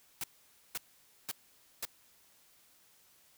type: noise bursts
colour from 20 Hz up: white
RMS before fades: -37 dBFS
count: 4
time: 0.21-1.852 s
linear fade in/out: 2 ms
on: 28 ms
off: 510 ms
effects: white hiss -65 dBFS RMS until 3.37 s